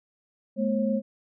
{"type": "tone cluster", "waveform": "sine", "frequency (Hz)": [213, 241.4, 540], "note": ["G#3", "B3", "C#5"], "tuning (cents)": [44, -39, -45], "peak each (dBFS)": [-25, -29, -28], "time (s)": [0.56, 1.02], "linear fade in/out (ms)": 50, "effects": []}